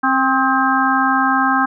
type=harmonic tone with a mistuned harmonic; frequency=265.1 Hz; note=C4; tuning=23 cents sharp; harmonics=1 / 3 / 4 / 5 / 6; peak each=-19 / -19 / -19 / -19 / -19 dBFS; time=0.03-1.66 s; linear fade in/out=10 ms; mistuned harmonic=5; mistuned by=-58 cents; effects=none